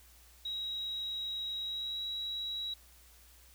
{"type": "tone with pitch glide", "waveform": "sine", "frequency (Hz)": [3832, 3877], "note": ["A#7", "B7"], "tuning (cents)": [47, -33], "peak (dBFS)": -35, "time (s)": [0.45, 2.74], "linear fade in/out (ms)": 5, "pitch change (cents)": 20, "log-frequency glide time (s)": [1.61, 2.03], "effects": ["added 60 Hz sine -60 dBFS peak until 3.54 s", "white hiss -61 dBFS RMS until 3.54 s"]}